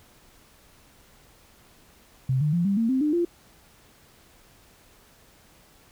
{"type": "tone with pitch steps", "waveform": "sine", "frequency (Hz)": [130.81, 150.26, 172.6, 198.27, 227.8, 261.6, 300.5, 345.2], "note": ["C3", "D3", "F3", "G3", "A#3", "C4", "D4", "F4"], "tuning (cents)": [0, 40, -20, 20, -40, 0, 40, -20], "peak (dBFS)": -20, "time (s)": [2.29, 3.25], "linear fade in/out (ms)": 5, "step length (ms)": 120, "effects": ["pink hiss -56 dBFS RMS until 5.91 s"]}